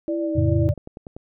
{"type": "tone with tremolo", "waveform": "sine", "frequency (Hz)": 589, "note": "D5", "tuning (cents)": 5, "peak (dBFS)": -25, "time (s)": [0.08, 0.74], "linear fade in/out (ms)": 10, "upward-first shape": "sine", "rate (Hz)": 7.6, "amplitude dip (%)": 35}
{"type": "tone with vibrato", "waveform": "sine", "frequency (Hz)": 326, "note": "E4", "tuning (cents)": -19, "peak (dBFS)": -23, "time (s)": [0.08, 0.69], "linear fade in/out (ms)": 0, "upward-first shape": "sine", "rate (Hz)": 2.6, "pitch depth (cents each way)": 41}
{"type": "chord", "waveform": "sine", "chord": "F augmented", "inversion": "none", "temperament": "equal", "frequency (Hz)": [87.31, 110, 138.59], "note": ["F2", "A2", "C#3"], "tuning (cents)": [0, 0, 0], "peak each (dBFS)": [-21, -21, -23], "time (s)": [0.35, 0.74], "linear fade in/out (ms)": 20}
{"type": "click train", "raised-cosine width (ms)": 2, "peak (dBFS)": -23, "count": 6, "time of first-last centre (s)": [0.68, 1.165], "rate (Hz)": 10.3}
{"effects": []}